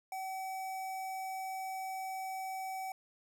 square tone with notch filter, 761 Hz, F#5, 48 cents sharp, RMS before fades -40 dBFS, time 0.12-2.92 s, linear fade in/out 2 ms, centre 3900 Hz, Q 1.5, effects none

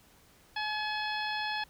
harmonic tone with a mistuned harmonic, 852 Hz, G#5, 44 cents sharp, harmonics 1 / 2 / 3 / 4 / 5 / 6, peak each -35 / -36 / -40 / -40 / -42 / -46 dBFS, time 0.56-1.64 s, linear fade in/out 5 ms, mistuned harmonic 4, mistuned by -19 cents, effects pink hiss -61 dBFS RMS until 1.69 s

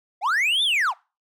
triangle linear two-way sweep, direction up then down, 650 to 3629 to 650 Hz, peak -17 dBFS, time 0.21-0.94 s, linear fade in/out 50 ms, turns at 0.63 s, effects noise-tail reverb RT60 0.3 s tail -23 dB re dry

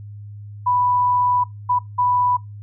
sine tone bursts at uneven times, 987.8 Hz, B5, in tune, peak -15 dBFS, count 3, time 0.66-1.44 / 1.69-1.79 / 1.98-2.37 s, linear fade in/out 10 ms, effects noise-tail reverb RT60 0.2 s tail -21 dB re dry + added 103 Hz sine -33 dBFS peak until 2.62 s

